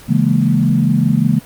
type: chord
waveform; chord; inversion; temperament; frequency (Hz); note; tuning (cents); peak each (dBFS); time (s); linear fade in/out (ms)
sine; A# half-diminished seventh; first; equal; 138.59 / 164.81 / 207.7 / 233.1; C#3 / E3 / G#3 / A#3; 0 / 0 / 0 / 0; -16; 0.08-1.4; 20
effects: pink hiss -39 dBFS RMS until 1.45 s + Opus 48 kbps